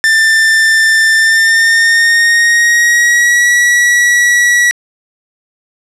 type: tone with pitch glide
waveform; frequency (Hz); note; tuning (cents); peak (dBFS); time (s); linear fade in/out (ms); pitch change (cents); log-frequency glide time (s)
45% pulse; 1783 to 1933.2; A6 to B6; +22 to -38; -6; 0.04-4.71; 0; +140; 1.15-3.49
effects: low-pass 9000 Hz 12 dB/octave